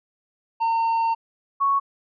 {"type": "tone pair in turn", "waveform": ["triangle", "sine"], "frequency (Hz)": [912, 1109.1], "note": ["A#5", "C#6"], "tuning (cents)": [-38, 1], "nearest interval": "minor third", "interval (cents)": 339, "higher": "second", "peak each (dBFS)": -17, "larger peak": "neither", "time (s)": [[0.6, 1.15], [1.6, 1.8]], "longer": "first", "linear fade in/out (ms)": 20, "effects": ["resampled to 11025 Hz"]}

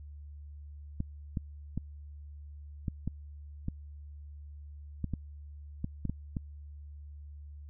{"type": "clicks", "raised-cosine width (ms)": 5, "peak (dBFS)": -20, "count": 12, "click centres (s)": [1.004, 1.372, 1.776, 2.882, 3.076, 3.684, 5.043, 5.137, 5.844, 6.053, 6.096, 6.368], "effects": ["added 73 Hz sine -44 dBFS peak until 7.69 s"]}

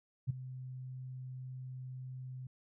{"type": "tone with ADSR envelope", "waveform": "sine", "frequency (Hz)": 128.7, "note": "C3", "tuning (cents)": -28, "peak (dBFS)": -27, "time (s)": [0.27, 2.47], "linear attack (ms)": 29, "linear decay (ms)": 11, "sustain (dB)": -15, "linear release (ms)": 4, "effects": []}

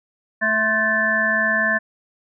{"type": "harmonic tone with a mistuned harmonic", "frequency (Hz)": 219.1, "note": "A3", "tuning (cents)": -7, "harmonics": [1, 3, 5, 7, 8], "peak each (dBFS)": [-28, -25, -28, -25, -18], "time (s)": [0.41, 1.79], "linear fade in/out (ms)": 20, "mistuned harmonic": 5, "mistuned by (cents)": -66, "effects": []}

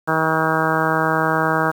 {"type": "harmonic tone", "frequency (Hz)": 159.4, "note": "D#3", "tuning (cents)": 42, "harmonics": [1, 2, 3, 4, 5, 6, 7, 8, 9, 10], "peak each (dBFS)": [-25, -25, -25, -25, -25, -25, -25, -25, -25, -25], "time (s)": [0.07, 1.72], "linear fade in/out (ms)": 20, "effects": ["7-bit"]}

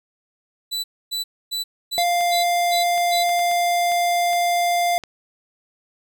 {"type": "tone bursts", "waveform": "40% pulse", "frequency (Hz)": 3973, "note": "B7", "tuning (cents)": 10, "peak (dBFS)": -22, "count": 7, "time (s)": [0.71, 3.24], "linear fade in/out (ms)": 20, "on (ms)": 130, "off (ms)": 270}
{"type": "tone", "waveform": "square", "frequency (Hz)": 698.5, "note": "F5", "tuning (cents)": 0, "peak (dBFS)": -18, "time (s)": [1.98, 4.98], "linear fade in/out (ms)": 0}
{"type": "clicks", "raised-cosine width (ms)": 0.2, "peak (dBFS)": -20, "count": 8, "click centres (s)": [2.209, 2.979, 3.293, 3.393, 3.514, 3.919, 4.332, 5.037]}
{"effects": []}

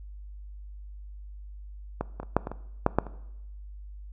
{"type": "clicks", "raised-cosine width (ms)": 1, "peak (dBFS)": [-14, -20, -25, -6, -18, -21, -6, -6, -25], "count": 9, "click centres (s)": [2.01, 2.2, 2.231, 2.366, 2.471, 2.516, 2.864, 2.986, 3.067], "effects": ["noise-tail reverb RT60 0.9 s tail -19 dB re dry", "added 50 Hz sine -40 dBFS peak until 4.12 s"]}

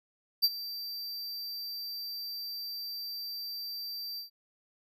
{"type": "tone with ADSR envelope", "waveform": "square", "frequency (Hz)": 4680, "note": "D8", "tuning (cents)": -7, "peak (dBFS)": -20, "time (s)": [0.42, 4.3], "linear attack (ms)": 23, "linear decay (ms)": 42, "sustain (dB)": -17, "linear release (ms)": 120, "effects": []}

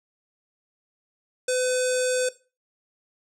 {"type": "tone with low-pass filter", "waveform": "square", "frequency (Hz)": 506, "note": "B4", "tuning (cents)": 42, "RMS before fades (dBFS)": -24, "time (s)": [1.48, 2.29], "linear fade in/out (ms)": 5, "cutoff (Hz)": 8100, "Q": 5.1, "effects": ["noise-tail reverb RT60 0.3 s tail -17 dB re dry"]}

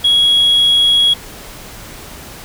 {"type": "tone", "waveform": "sine", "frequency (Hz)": 3322, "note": "G#7", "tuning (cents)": 0, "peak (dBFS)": -6, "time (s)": [0.04, 1.14], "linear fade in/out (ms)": 10, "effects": ["tanh soft clip ceiling -6 dBFS", "pink hiss -33 dBFS RMS until 2.44 s"]}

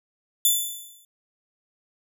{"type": "tone with exponential decay", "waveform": "5% pulse", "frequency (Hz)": 3505, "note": "A7", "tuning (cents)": -7, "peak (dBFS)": -7, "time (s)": [0.45, 1.05], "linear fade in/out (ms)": 2, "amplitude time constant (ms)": 130, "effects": []}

